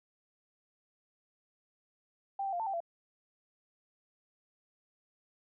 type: tone with pitch steps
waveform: sine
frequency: 788 / 780 / 699 / 890 / 782 / 679 Hz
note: G5 / G5 / F5 / A5 / G5 / F5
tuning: +9 / -9 / +1 / +20 / -4 / -49 cents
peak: -32 dBFS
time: 2.39-2.804 s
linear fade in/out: 5 ms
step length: 69 ms
effects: none